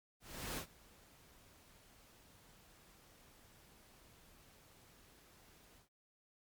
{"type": "noise with ADSR envelope", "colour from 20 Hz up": "pink", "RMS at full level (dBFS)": -41, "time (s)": [0.2, 5.89], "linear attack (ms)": 370, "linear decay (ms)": 90, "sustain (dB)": -23, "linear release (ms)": 110, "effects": ["MP3 96 kbps"]}